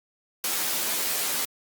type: noise with comb filter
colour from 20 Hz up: white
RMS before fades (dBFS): -27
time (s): 0.44-1.45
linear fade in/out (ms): 2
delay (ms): 12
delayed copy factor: +0.8
effects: high-pass 200 Hz 12 dB/octave + Opus 48 kbps